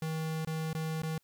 square tone with dropouts, 159.1 Hz, D#3, 39 cents sharp, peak -33 dBFS, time 0.02-1.18 s, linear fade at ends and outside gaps 2 ms, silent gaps 0.449-0.472 / 0.731-0.749 / 1.02-1.032 s, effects white hiss -74 dBFS RMS until 1.23 s

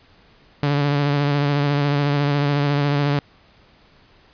sawtooth tone with vibrato, 143.7 Hz, D3, 37 cents flat, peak -13 dBFS, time 0.63-3.19 s, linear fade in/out 0 ms, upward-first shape sine, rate 14 Hz, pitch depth 30 cents each way, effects pink hiss -53 dBFS RMS until 4.33 s + resampled to 11025 Hz

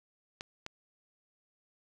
clicks, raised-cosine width 0.2 ms, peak -22 dBFS, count 2, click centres 0.409 / 0.664 s, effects none

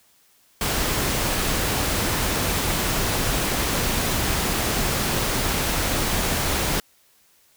pink noise, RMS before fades -23 dBFS, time 0.61-6.8 s, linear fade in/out 2 ms, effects white hiss -59 dBFS RMS until 7.56 s

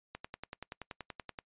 click train, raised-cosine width 0.3 ms, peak -25 dBFS, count 14, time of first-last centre 0.15-1.388 s, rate 10.5 Hz, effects noise-tail reverb RT60 0.1 s tail -24 dB re dry + resampled to 8000 Hz

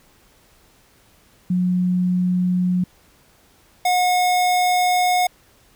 sine / square tone pair in turn, 180.8 / 724.8 Hz, F#3 / F#5, -40 / -36 cents, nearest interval 2 octaves, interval 2404 cents, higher second, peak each -16 dBFS, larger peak neither, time 1.5-2.84 / 3.85-5.27 s, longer second, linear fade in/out 5 ms, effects pink hiss -55 dBFS RMS until 5.75 s

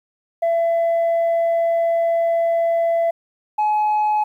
sine tone pair in turn, 671 / 848.1 Hz, E5 / G#5, +31 / +36 cents, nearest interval major third, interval 405 cents, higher second, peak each -13 dBFS, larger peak neither, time 0.42-3.11 / 3.58-4.24 s, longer first, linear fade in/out 10 ms, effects tanh soft clip ceiling -14 dBFS + 9-bit

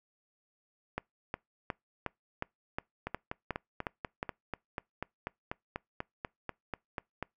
two click trains, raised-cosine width 0.5 ms, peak -18 / -20 dBFS, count 10 / 18, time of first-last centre 0.98-4.229 / 3.07-7.226 s, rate 2.77 / 4.09 Hz, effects noise-tail reverb RT60 0.2 s tail -26 dB re dry

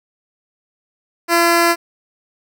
10% pulse tone, 340 Hz, F4, 46 cents flat, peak -3 dBFS, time 1.28-1.76 s, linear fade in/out 50 ms, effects none

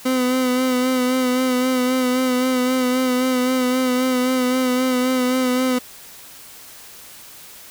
30% pulse tone with vibrato, 254.3 Hz, C4, 49 cents flat, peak -14 dBFS, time 0.05-5.79 s, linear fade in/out 10 ms, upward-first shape sine, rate 3.8 Hz, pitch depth 33 cents each way, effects white hiss -41 dBFS RMS until 7.7 s

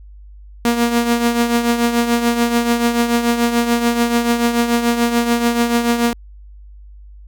sawtooth tone with tremolo, 236.3 Hz, A#3, 24 cents sharp, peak -7 dBFS, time 0.65-6.13 s, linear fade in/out 0 ms, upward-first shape triangle, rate 6.9 Hz, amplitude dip 65%, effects added 50 Hz sine -36 dBFS peak until 7.27 s

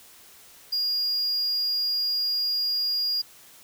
triangle tone, 4840 Hz, D#8, 49 cents flat, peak -22 dBFS, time 0.72-3.22 s, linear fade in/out 10 ms, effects white hiss -51 dBFS RMS until 3.63 s

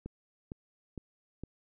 click train, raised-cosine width 3 ms, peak -27 dBFS, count 4, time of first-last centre 0.06-1.436 s, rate 2.18 Hz, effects none

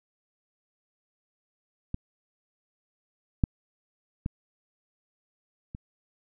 clicks, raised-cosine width 5 ms, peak -18 / -9 / -17 / -25 dBFS, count 4, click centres 1.944 / 3.438 / 4.261 / 5.749 s, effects none

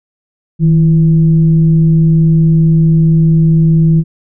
sine tone with frequency modulation, 160.3 Hz, E3, 48 cents flat, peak -5 dBFS, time 0.59-4.04 s, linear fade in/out 50 ms, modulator 178 Hz, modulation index 0.29, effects none

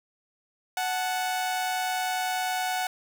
sawtooth tone pair together, 740.1 / 870 Hz, F#5 / A5, 0 / -20 cents, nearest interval minor third, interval 280 cents, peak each -23 / -32 dBFS, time 0.77-2.87 s, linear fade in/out 2 ms, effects 8-bit

